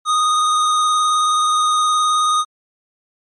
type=tone with vibrato; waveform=square; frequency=1239 Hz; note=D#6; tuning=8 cents flat; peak=-14 dBFS; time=0.05-2.45 s; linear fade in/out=50 ms; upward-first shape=square; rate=19 Hz; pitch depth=13 cents each way; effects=MP3 48 kbps